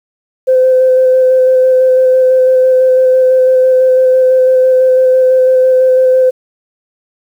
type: tone with vibrato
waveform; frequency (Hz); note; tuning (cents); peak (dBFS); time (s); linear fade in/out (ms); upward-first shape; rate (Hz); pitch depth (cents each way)
sine; 515; C5; -28; -4; 0.47-6.31; 20; square; 6; 10
effects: tanh soft clip ceiling 0 dBFS + 7-bit